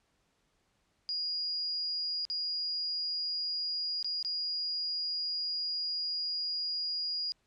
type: tone with dropouts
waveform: sine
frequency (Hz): 4867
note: D#8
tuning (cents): -39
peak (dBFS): -31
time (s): 1.09-7.32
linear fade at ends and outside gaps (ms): 0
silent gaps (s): 2.252-2.3 / 4.027-4.045 / 4.227-4.248
effects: pink hiss -74 dBFS RMS until 7.46 s + low-pass 8000 Hz 12 dB/octave